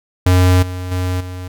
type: tone with level steps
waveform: square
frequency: 91.1 Hz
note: F#2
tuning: 26 cents flat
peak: -9 / -23 / -17 / -26 dBFS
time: 0.26-1.48 s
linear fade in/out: 5 ms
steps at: 0.62 / 0.91 / 1.2 s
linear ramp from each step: 10 ms
effects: none